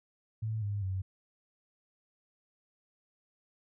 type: tone with pitch steps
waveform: sine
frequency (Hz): 110 / 102.04 / 94.66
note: A2 / G#2 / F#2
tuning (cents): 0 / -30 / +40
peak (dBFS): -31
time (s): 0.42-1.02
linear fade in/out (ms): 10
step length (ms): 200
effects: none